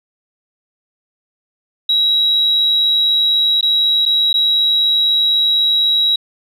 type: tone with dropouts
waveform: sine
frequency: 3864 Hz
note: B7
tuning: 39 cents flat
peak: -10 dBFS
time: 1.89-6.16 s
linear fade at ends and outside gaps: 5 ms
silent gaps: 3.611-3.627 / 4.054-4.06 / 4.33-4.34 s
effects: tanh soft clip ceiling -6 dBFS